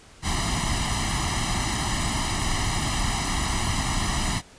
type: noise with comb filter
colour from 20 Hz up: pink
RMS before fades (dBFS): -25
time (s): 0.22-4.42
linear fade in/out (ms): 50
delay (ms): 1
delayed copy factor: +0.85
effects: pink hiss -50 dBFS RMS until 4.58 s + resampled to 22050 Hz